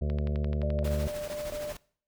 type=harmonic tone; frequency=73.6 Hz; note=D2; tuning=4 cents sharp; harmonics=1 / 2 / 3 / 5 / 6 / 7 / 8 / 9; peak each=-28 / -34 / -38 / -42 / -44 / -45 / -46 / -47 dBFS; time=0.01-1.08 s; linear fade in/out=10 ms
type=click train; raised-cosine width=0.3 ms; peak=-27 dBFS; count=10; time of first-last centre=0.1-0.876 s; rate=11.6 Hz
type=tone bursts; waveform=sine; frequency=595 Hz; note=D5; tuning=22 cents sharp; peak=-33 dBFS; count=5; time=0.63-1.722 s; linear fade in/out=0 ms; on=200 ms; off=23 ms
type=noise with tremolo; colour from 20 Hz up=pink; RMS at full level=-40 dBFS; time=0.84-1.77 s; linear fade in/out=5 ms; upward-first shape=triangle; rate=13 Hz; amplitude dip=55%
effects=noise-tail reverb RT60 0.5 s tail -21 dB re dry